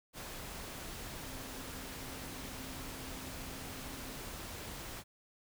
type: tone in noise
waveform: sine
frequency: 261.6 Hz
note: C4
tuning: in tune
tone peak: -52 dBFS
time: 1.2-4.19 s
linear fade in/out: 50 ms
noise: pink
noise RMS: -45 dBFS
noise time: 0.13-5.04 s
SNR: -10 dB
effects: none